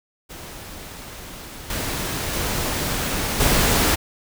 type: noise with level steps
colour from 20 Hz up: pink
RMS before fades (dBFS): -37 / -26 / -24 / -18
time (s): 0.29-3.96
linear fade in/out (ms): 20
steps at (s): 1.7 / 2.33 / 3.4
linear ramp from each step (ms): 2
effects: none